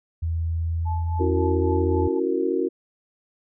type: tone with pitch glide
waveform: sine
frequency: 82.41 to 84.78 Hz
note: E2 to E2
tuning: 0 to +49 cents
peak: -22 dBFS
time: 0.22-2.08 s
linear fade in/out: 10 ms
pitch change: +49 cents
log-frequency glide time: 0.45-1.84 s
type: tone with tremolo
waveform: sine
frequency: 867 Hz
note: A5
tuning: 26 cents flat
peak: -28 dBFS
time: 0.85-2.2 s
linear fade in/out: 20 ms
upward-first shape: triangle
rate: 3.7 Hz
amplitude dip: 85%
type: chord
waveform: sine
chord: F# dominant seventh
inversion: second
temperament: just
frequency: 277.5 / 333 / 370 / 462.5 Hz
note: C#4 / E4 / F#4 / A#4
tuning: +2 / +18 / 0 / -14 cents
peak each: -28 / -26 / -24 / -27 dBFS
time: 1.19-2.69 s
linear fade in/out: 20 ms
effects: none